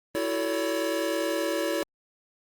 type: chord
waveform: square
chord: F# minor seventh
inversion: third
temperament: equal with one note detuned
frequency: 329.6 / 370 / 440 / 568.3 Hz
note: E4 / F#4 / A4 / C#5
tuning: 0 / 0 / 0 / +43 cents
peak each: -31 / -35 / -35 / -30 dBFS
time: 0.15-1.83 s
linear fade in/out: 0 ms
effects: Opus 24 kbps